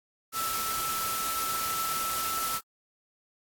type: tone in noise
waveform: sine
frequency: 1321 Hz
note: E6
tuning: 3 cents sharp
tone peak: -31 dBFS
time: 0.32-2.61 s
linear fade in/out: 50 ms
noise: white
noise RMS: -33 dBFS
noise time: 0.32-2.61 s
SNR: -1 dB
effects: AAC 64 kbps